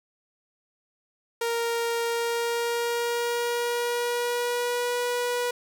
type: tone with pitch glide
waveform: sawtooth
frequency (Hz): 466.2 to 487.1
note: A#4 to B4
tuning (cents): 0 to -24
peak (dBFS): -21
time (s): 1.41-5.51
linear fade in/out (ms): 5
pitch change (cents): +76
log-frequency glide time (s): 2.06-5
effects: none